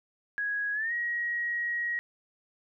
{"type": "tone with pitch glide", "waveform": "sine", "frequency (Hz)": [1661, 1897], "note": ["G#6", "A#6"], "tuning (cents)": [0, 30], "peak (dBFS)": -28, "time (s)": [0.38, 1.99], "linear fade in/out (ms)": 0, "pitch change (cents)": 230, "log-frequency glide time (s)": [0.73, 0.93], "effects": []}